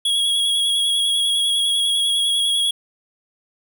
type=tone with vibrato; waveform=square; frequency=3322 Hz; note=G#7; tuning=in tune; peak=-17 dBFS; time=0.05-2.71 s; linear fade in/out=5 ms; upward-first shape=square; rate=10 Hz; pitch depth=17 cents each way; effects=none